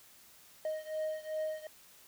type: beating tone pair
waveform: triangle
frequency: 622.3 / 624.9 Hz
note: D#5 / D#5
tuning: 0 / +7 cents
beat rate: 2.6 Hz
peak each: -35 / -37 dBFS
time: 0.65-1.67 s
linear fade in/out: 2 ms
effects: white hiss -59 dBFS RMS until 2.07 s